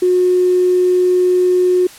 triangle tone with tanh clipping, 363 Hz, F#4, 33 cents flat, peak -9 dBFS, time 0.02-1.87 s, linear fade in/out 5 ms, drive 2 dB, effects white hiss -38 dBFS RMS until 1.98 s + low-pass 11000 Hz 12 dB/octave

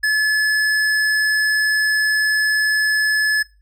sine tone with tanh clipping, 1719 Hz, A6, 41 cents flat, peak -16 dBFS, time 0.03-3.43 s, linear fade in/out 10 ms, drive 14 dB, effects noise-tail reverb RT60 0.3 s tail -22 dB re dry + added 50 Hz sine -51 dBFS peak until 3.61 s

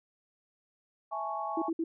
sine chord, A major seventh, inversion second, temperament equal, 659.3 / 830.6 / 880 / 1108.7 Hz, E5 / G#5 / A5 / C#6, 0 / 0 / 0 / 0 cents, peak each -39 / -36 / -42 / -37 dBFS, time 1.11-1.7 s, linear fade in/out 20 ms
sine tone bursts, 328.7 Hz, E4, 5 cents flat, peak -28 dBFS, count 3, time 1.57-1.84 s, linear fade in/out 5 ms, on 50 ms, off 60 ms
effects none

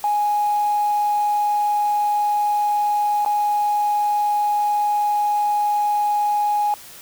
triangle tone with dropouts, 830.6 Hz, G#5, in tune, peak -13 dBFS, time 0.04-6.74 s, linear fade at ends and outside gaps 1 ms, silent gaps 3.249-3.261 s, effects tanh soft clip ceiling -14 dBFS + white hiss -41 dBFS RMS until 7.01 s

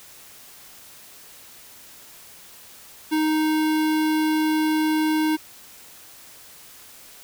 square tone with notch filter, 311.1 Hz, D#4, in tune, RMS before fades -21 dBFS, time 3.11-5.37 s, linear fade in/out 20 ms, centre 6900 Hz, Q 1.6, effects white hiss -46 dBFS RMS until 7.23 s

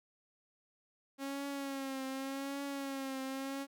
sawtooth tone with vibrato, 272.6 Hz, C#4, 29 cents flat, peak -34 dBFS, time 1.18-3.67 s, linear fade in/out 50 ms, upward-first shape triangle, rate 0.86 Hz, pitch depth 55 cents each way, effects none

